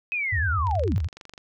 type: linear sweep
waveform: sine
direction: down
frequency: 2563 to 72.4 Hz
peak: -24 dBFS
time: 0.12-0.98 s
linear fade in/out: 0 ms
type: tone with vibrato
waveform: sine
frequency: 85.8 Hz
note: F2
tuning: 30 cents flat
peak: -23 dBFS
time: 0.32-1.08 s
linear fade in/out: 10 ms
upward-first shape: sine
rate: 9.5 Hz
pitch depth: 290 cents each way
type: click train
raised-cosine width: 0.2 ms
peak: -25 dBFS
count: 18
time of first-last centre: 0.67-1.378 s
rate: 24 Hz
effects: none